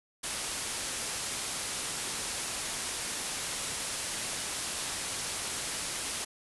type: low-pass noise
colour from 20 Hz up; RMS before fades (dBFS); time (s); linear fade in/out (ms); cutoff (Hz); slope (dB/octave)
white; -36; 0.23-6.25; 10; 11000; 96
effects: none